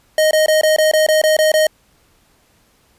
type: tone bursts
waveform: square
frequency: 622.3 Hz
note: D#5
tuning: in tune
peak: -11 dBFS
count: 10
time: 0.18-1.669 s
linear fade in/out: 2 ms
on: 130 ms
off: 21 ms
effects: pink hiss -56 dBFS RMS until 2.98 s + resampled to 32000 Hz